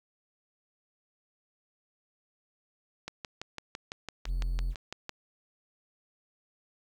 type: click train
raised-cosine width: 0.2 ms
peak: -20 dBFS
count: 13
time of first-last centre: 3.08-5.093 s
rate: 5.96 Hz
type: tone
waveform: triangle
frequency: 43 Hz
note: F1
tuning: 26 cents flat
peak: -26 dBFS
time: 4.25-4.75 s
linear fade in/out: 50 ms
effects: 10-bit